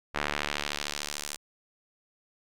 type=tone with band-pass filter sweep; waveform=sawtooth; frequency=73.42 Hz; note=D2; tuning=in tune; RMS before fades=-34 dBFS; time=0.14-1.37 s; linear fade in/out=20 ms; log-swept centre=1700 to 8300 Hz; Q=0.93; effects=none